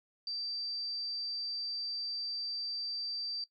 sine tone, 4670 Hz, D8, 11 cents flat, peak -35 dBFS, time 0.27-3.44 s, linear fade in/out 2 ms, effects noise-tail reverb RT60 0.1 s tail -19 dB re dry

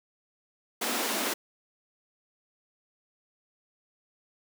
pink high-pass noise, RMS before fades -30 dBFS, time 0.81-1.34 s, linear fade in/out 10 ms, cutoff 210 Hz, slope 96 dB/octave, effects none

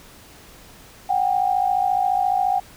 sine tone pair together, 739 / 793.4 Hz, F#5 / G5, -2 / +21 cents, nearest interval minor second, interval 123 cents, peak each -20 dBFS, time 1.09-2.6 s, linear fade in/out 10 ms, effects pink hiss -46 dBFS RMS until 2.76 s

